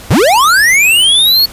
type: linear sweep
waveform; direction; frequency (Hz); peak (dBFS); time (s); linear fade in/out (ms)
square; up; 62.1 to 4435; -6; 0.1-1.46; 10
effects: pink hiss -32 dBFS RMS until 1.52 s + resampled to 32000 Hz